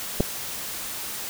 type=clicks; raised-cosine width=2 ms; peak=-15 / -6 dBFS; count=2; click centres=0.201 / 0.206 s; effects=white hiss -33 dBFS RMS until 1.29 s